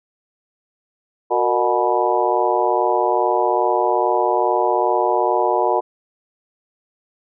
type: harmonic tone with a mistuned harmonic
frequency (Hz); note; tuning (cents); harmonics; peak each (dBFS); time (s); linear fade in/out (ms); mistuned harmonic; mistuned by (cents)
122.4; B2; -15; 3 / 4 / 5 / 6 / 7 / 8; -22 / -22 / -22 / -22 / -22 / -22; 1.3-5.81; 20; 4; -96
effects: none